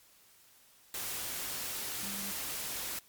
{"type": "tone in noise", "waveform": "sine", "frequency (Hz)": 198.7, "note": "G3", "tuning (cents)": 24, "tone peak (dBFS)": -44, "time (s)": [2.03, 2.31], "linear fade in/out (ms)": 2, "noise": "white", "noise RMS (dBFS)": -38, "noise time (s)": [0.94, 2.99], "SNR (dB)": -9, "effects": ["white hiss -62 dBFS RMS until 3.08 s", "MP3 96 kbps"]}